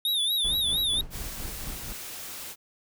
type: tone with vibrato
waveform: square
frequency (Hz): 3649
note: A#7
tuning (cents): -38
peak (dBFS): -24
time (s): 0.05-1.01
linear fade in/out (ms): 2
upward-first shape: sine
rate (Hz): 4.3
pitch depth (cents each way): 110
type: noise with tremolo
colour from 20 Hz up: brown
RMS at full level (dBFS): -35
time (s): 0.44-1.93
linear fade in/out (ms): 5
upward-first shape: sine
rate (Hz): 4.2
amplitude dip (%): 65
type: noise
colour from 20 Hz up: white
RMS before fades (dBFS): -39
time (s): 1.1-2.56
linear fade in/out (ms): 50
effects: none